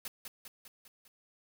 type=noise with echo; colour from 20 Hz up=white; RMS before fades=-40 dBFS; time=0.05-0.08 s; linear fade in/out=2 ms; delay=200 ms; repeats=5; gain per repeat=-4 dB; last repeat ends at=1.08 s; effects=none